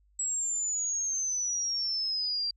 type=exponential sweep; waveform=sine; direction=down; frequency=7770 to 4699 Hz; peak=-28 dBFS; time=0.19-2.51 s; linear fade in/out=5 ms; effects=added 50 Hz sine -62 dBFS peak until 2.56 s